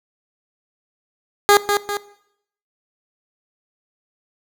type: tone with echo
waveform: 15% pulse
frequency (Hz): 408.7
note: G#4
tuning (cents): -28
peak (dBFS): -3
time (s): 1.49-1.57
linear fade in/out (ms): 0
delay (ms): 200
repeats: 2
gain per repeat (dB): -6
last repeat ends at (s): 1.97
effects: noise-tail reverb RT60 0.7 s tail -17 dB re dry